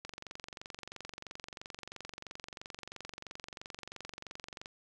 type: click train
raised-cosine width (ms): 0.2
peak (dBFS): -26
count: 107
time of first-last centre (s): 0.05-4.659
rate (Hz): 23
effects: none